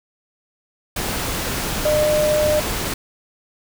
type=tone in noise; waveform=sine; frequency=605 Hz; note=D#5; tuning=49 cents flat; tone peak=-15 dBFS; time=1.85-2.6 s; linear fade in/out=5 ms; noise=pink; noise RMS=-24 dBFS; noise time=0.96-2.94 s; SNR=+6 dB; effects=none